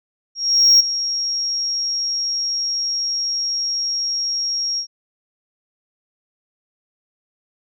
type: tone with ADSR envelope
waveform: sine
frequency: 5588 Hz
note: F8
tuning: in tune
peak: -5 dBFS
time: 0.35-4.87 s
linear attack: 450 ms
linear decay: 10 ms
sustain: -14 dB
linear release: 88 ms
effects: tanh soft clip ceiling -6 dBFS